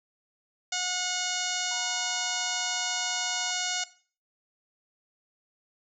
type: harmonic tone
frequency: 726 Hz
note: F#5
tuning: 33 cents flat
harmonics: 1 / 2 / 3 / 4 / 5 / 6 / 7 / 8 / 9 / 10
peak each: -37 / -37 / -37 / -37 / -37 / -37 / -37 / -37 / -37 / -37 dBFS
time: 0.72-3.84 s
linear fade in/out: 5 ms
type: tone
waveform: triangle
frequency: 955 Hz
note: A#5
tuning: 42 cents sharp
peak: -40 dBFS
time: 1.71-3.51 s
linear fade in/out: 5 ms
effects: noise-tail reverb RT60 0.4 s tail -17 dB re dry